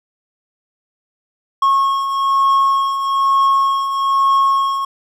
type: beating tone pair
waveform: triangle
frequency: 1091 / 1092.1 Hz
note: C#6 / C#6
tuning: -28 / -26 cents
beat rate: 1.1 Hz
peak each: -19 / -11 dBFS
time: 1.62-4.85 s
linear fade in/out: 5 ms
effects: none